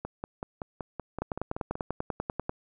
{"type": "two click trains", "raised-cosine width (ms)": 1, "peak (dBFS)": [-16, -20], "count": [14, 10], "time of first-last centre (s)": [[1.22, 2.495], [0.05, 1.755]], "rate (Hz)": [10.2, 5.28], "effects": []}